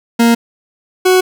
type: tone pair in turn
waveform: 40% pulse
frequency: 233.1 / 370 Hz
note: A#3 / F#4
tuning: 0 / 0 cents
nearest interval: minor sixth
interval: 800 cents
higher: second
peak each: -6 dBFS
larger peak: neither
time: 0.19-0.35 / 1.05-1.21 s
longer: neither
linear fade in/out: 10 ms
effects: none